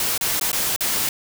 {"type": "noise with dropouts", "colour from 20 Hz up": "white", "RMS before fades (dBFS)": -22, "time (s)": [0, 1.09], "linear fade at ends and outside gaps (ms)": 2, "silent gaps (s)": [[0.178, 0.21], [0.397, 0.411], [0.517, 0.529], [0.762, 0.807]], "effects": []}